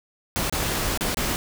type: noise with dropouts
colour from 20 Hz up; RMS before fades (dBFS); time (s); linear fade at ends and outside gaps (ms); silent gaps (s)
pink; -25; 0.36-1.36; 0; 0.497-0.525 / 0.975-1.009 / 1.145-1.171
effects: none